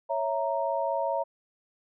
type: chord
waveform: sine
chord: A# diminished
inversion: first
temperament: equal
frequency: 554.4 / 659.3 / 932.3 Hz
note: C#5 / E5 / A#5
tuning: 0 / 0 / 0 cents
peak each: -30 dBFS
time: 0.09-1.24 s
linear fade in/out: 20 ms
effects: none